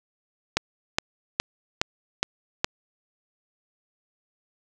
click train, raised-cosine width 0.2 ms, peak -3 dBFS, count 6, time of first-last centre 0.57-2.645 s, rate 2.41 Hz, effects none

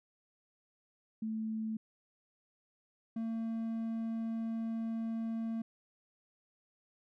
sine / triangle tone pair in turn, 220 / 226.2 Hz, A3 / A3, 0 / +48 cents, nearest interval unison, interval 48 cents, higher second, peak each -34 / -32 dBFS, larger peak second, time 1.22-1.77 / 3.16-5.62 s, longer second, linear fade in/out 5 ms, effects none

